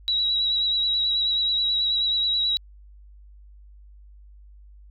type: tone with vibrato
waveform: sine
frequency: 3882 Hz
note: B7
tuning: 31 cents flat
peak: -20 dBFS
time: 0.08-2.57 s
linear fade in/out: 0 ms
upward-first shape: sine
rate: 9.3 Hz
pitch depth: 26 cents each way
effects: added 50 Hz sine -45 dBFS peak until 4.9 s